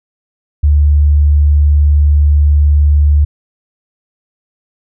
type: tone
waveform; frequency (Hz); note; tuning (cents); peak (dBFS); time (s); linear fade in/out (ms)
sine; 73.42; D2; 0; -5; 0.63-3.25; 10
effects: none